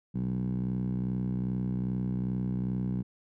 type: tone with band-pass filter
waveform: 10% pulse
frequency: 62.5 Hz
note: B1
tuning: 21 cents sharp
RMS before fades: -31 dBFS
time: 0.14-3.03 s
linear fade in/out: 20 ms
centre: 160 Hz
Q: 3.7
effects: none